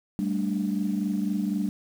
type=chord; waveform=sine; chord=G suspended second; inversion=none; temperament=equal; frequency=196 / 220 / 293.7 Hz; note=G3 / A3 / D4; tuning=0 / 0 / 0 cents; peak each=-26 / -29 / -30 dBFS; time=0.19-1.69 s; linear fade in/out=0 ms; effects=tanh soft clip ceiling -16 dBFS + 8-bit